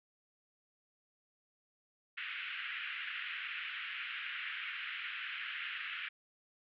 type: band-pass noise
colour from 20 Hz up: white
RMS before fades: -42 dBFS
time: 2.17-6.09 s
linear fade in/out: 10 ms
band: 1400 to 3000 Hz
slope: 48 dB/octave
effects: none